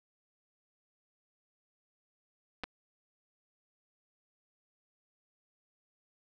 clicks, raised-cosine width 0.3 ms, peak -21 / -22 dBFS, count 2, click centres 2.636 / 2.64 s, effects none

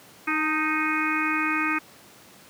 harmonic tone with a mistuned harmonic, 311.1 Hz, D#4, in tune, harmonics 1 / 3 / 4 / 5 / 6 / 7 / 8, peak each -28 / -35 / -28 / -30 / -34 / -30 / -29 dBFS, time 0.27-1.79 s, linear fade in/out 10 ms, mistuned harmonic 3, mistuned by -46 cents, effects pink hiss -50 dBFS RMS until 2.49 s + high-pass 150 Hz 12 dB/octave

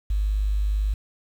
sine tone with quantisation, 51 Hz, G#1, 31 cents flat, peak -20 dBFS, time 0.1-0.94 s, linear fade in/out 5 ms, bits 8, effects none

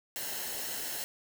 white noise with comb filter, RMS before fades -37 dBFS, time 0.16-1.04 s, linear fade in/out 0 ms, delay 0.84 ms, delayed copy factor -0.55, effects none

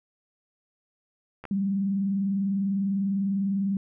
clicks, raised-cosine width 0.5 ms, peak -25 / -22 dBFS, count 2, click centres 1.44 / 1.453 s
sine tone with vibrato, 196 Hz, G3, in tune, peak -23 dBFS, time 1.51-3.77 s, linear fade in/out 2 ms, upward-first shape triangle, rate 20 Hz, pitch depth 91 cents each way
effects none

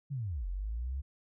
sine linear two-way sweep, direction down then up, 147.6 to 42.85 to 70.1 Hz, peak -33 dBFS, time 0.1-1.02 s, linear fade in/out 20 ms, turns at 0.47 s, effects none

